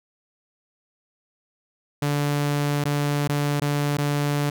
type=tone with dropouts; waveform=sawtooth; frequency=145.1 Hz; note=D3; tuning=21 cents flat; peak=-17 dBFS; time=2.02-4.5 s; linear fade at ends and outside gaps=5 ms; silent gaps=2.841-2.853 / 3.278-3.292 / 3.6-3.617 / 3.972-3.983 s; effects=none